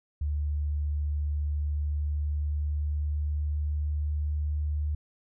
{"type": "tone with pitch glide", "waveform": "sine", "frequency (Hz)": [73.8, 74.7], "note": ["D2", "D2"], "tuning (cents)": [9, 30], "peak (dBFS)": -26, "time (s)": [0.21, 4.95], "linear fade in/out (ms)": 5, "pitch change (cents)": 21, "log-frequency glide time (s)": [1.48, 4.4], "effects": []}